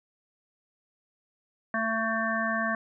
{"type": "harmonic tone", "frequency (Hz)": 223.7, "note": "A3", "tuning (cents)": 29, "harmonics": [1, 3, 5, 7, 8], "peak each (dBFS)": [-32, -32, -32, -32, -32], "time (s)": [1.74, 2.75], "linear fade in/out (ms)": 2, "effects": []}